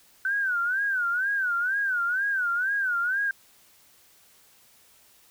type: tone with vibrato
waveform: sine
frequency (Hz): 1509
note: F#6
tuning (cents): +34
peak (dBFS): -23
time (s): 0.25-3.31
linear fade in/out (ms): 2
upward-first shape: sine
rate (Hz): 2.1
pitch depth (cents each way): 150
effects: white hiss -58 dBFS RMS until 5.3 s